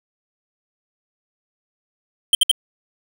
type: tone bursts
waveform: square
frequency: 3136 Hz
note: G7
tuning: in tune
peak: -11 dBFS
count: 3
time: 2.33-2.514 s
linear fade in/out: 2 ms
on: 20 ms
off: 62 ms
effects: none